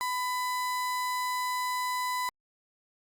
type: tone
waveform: 35% pulse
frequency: 1000 Hz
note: B5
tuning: 21 cents sharp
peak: -27 dBFS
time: 0.01-2.29 s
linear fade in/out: 0 ms
effects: Opus 48 kbps